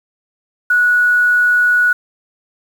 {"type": "tone with quantisation", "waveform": "sine", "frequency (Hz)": 1465, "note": "F#6", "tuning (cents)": -18, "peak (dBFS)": -9, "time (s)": [0.7, 1.93], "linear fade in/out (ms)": 5, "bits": 6, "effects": []}